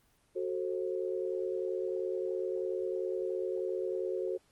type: chord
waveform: sine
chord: F# diminished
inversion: none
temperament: equal with one note detuned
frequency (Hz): 370 / 440 / 533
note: F#4 / A4 / C5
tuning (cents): 0 / 0 / +32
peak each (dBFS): -34 / -37 / -38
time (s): 0.35-4.38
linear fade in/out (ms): 20
effects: pink hiss -69 dBFS RMS until 4.51 s + Opus 24 kbps